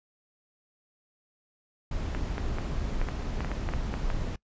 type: noise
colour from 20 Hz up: brown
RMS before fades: -31 dBFS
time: 1.91-4.36 s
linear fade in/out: 5 ms
type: clicks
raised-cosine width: 0.5 ms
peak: -19 dBFS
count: 12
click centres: 2.149 / 2.381 / 2.585 / 3.015 / 3.087 / 3.406 / 3.447 / 3.516 / 3.689 / 3.737 / 3.94 / 4.102 s
effects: noise-tail reverb RT60 0.1 s tail -23 dB re dry + resampled to 16000 Hz